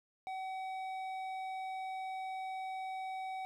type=tone with hard clipping; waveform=triangle; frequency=758 Hz; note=F#5; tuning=42 cents sharp; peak=-40 dBFS; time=0.27-3.45 s; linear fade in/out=0 ms; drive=12 dB; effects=none